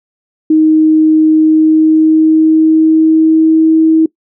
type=tone with pitch glide; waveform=sine; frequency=313.2 to 319.8 Hz; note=D#4 to D#4; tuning=+11 to +48 cents; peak=-4 dBFS; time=0.5-4.06 s; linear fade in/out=5 ms; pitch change=+37 cents; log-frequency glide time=1.32-3.75 s; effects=noise-tail reverb RT60 0.1 s tail -21 dB re dry